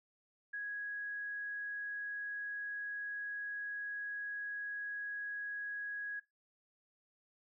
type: tone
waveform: sine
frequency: 1661.2 Hz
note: G#6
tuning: in tune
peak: -38 dBFS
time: 0.53-6.2 s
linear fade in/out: 10 ms
effects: noise-tail reverb RT60 0.2 s tail -18 dB re dry